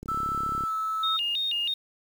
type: click train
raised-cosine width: 3 ms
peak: -25 dBFS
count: 22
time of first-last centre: 0.03-0.637 s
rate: 34.6 Hz
type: tone with pitch glide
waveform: sine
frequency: 1319 to 1304.6 Hz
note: E6 to E6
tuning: +1 to -18 cents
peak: -26 dBFS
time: 0.08-1.17 s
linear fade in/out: 10 ms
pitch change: -19 cents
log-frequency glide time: 0.64-0.72 s
type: tone with vibrato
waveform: sine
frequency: 3238 Hz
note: G#7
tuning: 45 cents flat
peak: -25 dBFS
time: 1.03-1.74 s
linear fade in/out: 5 ms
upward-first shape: square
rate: 3.1 Hz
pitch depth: 230 cents each way
effects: 8-bit